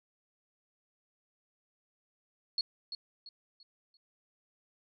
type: tone with echo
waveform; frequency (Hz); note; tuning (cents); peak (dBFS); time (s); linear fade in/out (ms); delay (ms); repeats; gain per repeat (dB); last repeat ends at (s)
sine; 4335; C#8; -39; -28; 2.58-2.61; 2; 340; 4; -9; 3.97
effects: none